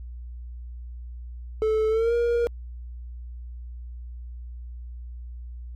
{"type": "tone with pitch glide", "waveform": "triangle", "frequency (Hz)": [435.9, 472.6], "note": ["A4", "A#4"], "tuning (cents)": [-16, 24], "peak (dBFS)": -18, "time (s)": [1.62, 2.47], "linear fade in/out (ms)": 0, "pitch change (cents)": 140, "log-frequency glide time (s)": [1.89, 2.14], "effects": ["added 60 Hz sine -35 dBFS peak until 5.75 s", "AAC 48 kbps"]}